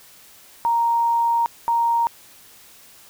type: tone pair in turn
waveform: sine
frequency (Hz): 932.3 / 932.3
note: A#5 / A#5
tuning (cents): 0 / 0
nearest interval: unison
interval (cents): 0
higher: neither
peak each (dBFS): -16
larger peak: neither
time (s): 0.65-1.46 / 1.68-2.07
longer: first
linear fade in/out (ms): 0
effects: white hiss -48 dBFS RMS until 3.09 s